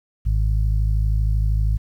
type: harmonic tone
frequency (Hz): 52.8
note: G#1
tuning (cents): +29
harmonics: 1 / 2 / 3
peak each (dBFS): -17 / -23 / -33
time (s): 0.25-1.78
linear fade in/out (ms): 20
effects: 9-bit